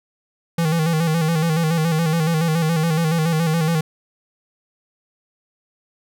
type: tone with vibrato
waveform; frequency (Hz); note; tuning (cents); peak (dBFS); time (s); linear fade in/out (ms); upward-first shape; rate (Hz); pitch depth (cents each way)
square; 162.1; E3; -29; -17; 0.58-3.81; 5; square; 7.1; 60
effects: none